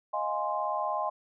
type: chord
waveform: sine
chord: F minor seventh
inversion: third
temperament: equal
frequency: 622.3 / 698.5 / 830.6 / 1046.5 Hz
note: Eb5 / F5 / Ab5 / C6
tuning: 0 / 0 / 0 / 0 cents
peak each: -34 / -36 / -33 / -32 dBFS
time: 0.13-1.1 s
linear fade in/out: 10 ms
effects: none